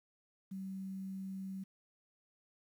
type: tone with quantisation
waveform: sine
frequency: 191.5 Hz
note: G3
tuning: 40 cents flat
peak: -40 dBFS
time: 0.51-1.64 s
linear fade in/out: 10 ms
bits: 11
effects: none